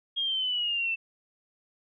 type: exponential sweep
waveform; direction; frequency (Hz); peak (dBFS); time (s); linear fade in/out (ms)
sine; down; 3267 to 2654; -26; 0.16-0.96; 20
effects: none